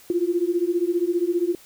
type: beating tone pair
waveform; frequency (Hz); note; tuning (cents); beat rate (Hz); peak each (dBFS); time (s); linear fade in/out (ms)
sine; 339.9 / 354.9; F4 / F4; -47 / +28; 15; -23 / -22; 0.1-1.55; 2
effects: white hiss -50 dBFS RMS until 1.65 s